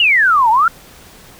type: exponential two-way sweep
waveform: sine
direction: down then up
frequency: 2960 to 854 to 1426 Hz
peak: -8 dBFS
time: 0-0.68 s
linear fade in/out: 2 ms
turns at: 0.5 s
effects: pink hiss -41 dBFS RMS until 1.39 s